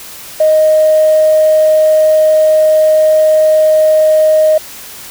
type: tone with tanh clipping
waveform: triangle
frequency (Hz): 622.3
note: D#5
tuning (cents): 0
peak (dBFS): -5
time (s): 0.4-4.58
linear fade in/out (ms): 5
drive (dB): 4
effects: white hiss -30 dBFS RMS until 5.1 s